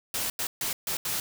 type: noise bursts at uneven times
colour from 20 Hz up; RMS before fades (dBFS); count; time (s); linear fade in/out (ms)
white; -30; 5; 0.14-0.3 / 0.39-0.47 / 0.61-0.73 / 0.87-0.97 / 1.05-1.2; 2
effects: none